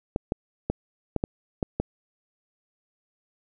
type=clicks; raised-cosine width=2 ms; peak=-11 dBFS; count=7; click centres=0.161 / 0.321 / 0.7 / 1.163 / 1.239 / 1.628 / 1.8 s; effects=none